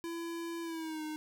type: tone with pitch glide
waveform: square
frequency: 336.1 to 308.2 Hz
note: E4 to D#4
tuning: +34 to -16 cents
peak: -38 dBFS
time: 0.04-1.16 s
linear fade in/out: 0 ms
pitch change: -150 cents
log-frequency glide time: 0.62-1.03 s
effects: none